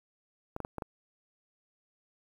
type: clicks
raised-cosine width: 1 ms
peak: -22 dBFS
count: 5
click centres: 0.564 / 0.603 / 0.649 / 0.783 / 0.822 s
effects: 9-bit